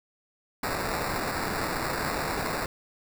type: noise with sample-and-hold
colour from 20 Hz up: blue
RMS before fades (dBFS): -30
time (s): 0.63-2.66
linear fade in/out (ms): 2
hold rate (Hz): 3150
effects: none